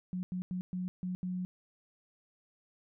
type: tone bursts at uneven times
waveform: sine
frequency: 182.1 Hz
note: F#3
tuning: 27 cents flat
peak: -33 dBFS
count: 6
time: 0.13-0.23 / 0.32-0.42 / 0.51-0.61 / 0.73-0.88 / 1.03-1.15 / 1.23-1.45 s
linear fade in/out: 0 ms
effects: none